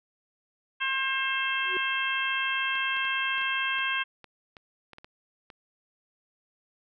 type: harmonic tone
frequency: 533 Hz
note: C5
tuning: 32 cents sharp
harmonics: 2 / 3 / 4 / 5 / 6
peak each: -33 / -30 / -35 / -31 / -34 dBFS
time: 0.8-4.04 s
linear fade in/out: 20 ms
type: tone with exponential growth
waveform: triangle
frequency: 370 Hz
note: F#4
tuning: in tune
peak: -28 dBFS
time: 1.59-1.77 s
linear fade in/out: 1 ms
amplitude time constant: 37 ms
type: clicks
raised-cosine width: 0.3 ms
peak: -30 dBFS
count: 12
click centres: 2.755 / 2.967 / 3.051 / 3.382 / 3.415 / 3.786 / 4.243 / 4.568 / 4.933 / 4.984 / 5.045 / 5.502 s
effects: none